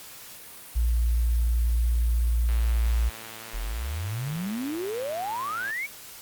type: tone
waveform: sine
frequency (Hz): 58.27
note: A#1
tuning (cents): 0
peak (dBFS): -20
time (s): 0.75-3.1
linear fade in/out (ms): 20
type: click train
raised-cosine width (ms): 0.3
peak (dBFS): -25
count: 361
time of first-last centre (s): 2.49-5.704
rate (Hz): 112
type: exponential sweep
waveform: sine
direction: up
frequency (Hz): 37.73 to 2326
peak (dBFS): -28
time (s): 3.53-5.87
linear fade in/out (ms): 20
effects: white hiss -44 dBFS RMS until 6.21 s + Opus 48 kbps